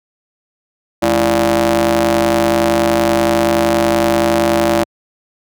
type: ring-modulated tone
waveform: sawtooth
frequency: 124.2 Hz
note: B2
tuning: 10 cents sharp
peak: -4 dBFS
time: 1.02-4.84 s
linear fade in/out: 10 ms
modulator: 460 Hz
effects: high-pass 80 Hz 12 dB/octave